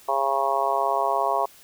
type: harmonic tone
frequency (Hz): 136.9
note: C#3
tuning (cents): -21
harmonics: 3 / 4 / 5 / 6 / 7 / 8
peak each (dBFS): -31 / -30 / -25 / -29 / -26 / -27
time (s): 0.08-1.46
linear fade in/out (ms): 10
effects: white hiss -51 dBFS RMS until 1.63 s